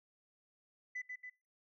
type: tone with echo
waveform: sine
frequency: 2000 Hz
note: B6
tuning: 21 cents sharp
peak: -37 dBFS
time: 0.95-1.02 s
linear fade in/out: 10 ms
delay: 140 ms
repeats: 2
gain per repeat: -4 dB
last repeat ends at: 1.3 s
effects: noise-tail reverb RT60 0.3 s tail -24 dB re dry + tanh soft clip ceiling -36 dBFS